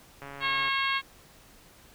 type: click train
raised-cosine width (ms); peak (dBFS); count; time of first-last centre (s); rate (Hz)
0.5; -27; 66; 0.22-0.684; 140
type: harmonic tone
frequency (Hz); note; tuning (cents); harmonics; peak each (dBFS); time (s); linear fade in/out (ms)
544; C#5; -33; 2 / 3 / 4 / 5 / 6 / 7 / 8; -30 / -32 / -31 / -34 / -34 / -39 / -40; 0.4-1.02; 50
effects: pink hiss -55 dBFS RMS until 1.94 s